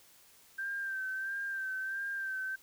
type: tone with vibrato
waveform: sine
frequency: 1568 Hz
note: G6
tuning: in tune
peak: -34 dBFS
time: 0.58-2.56 s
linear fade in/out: 10 ms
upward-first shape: sine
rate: 1.5 Hz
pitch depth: 39 cents each way
effects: white hiss -61 dBFS RMS until 2.62 s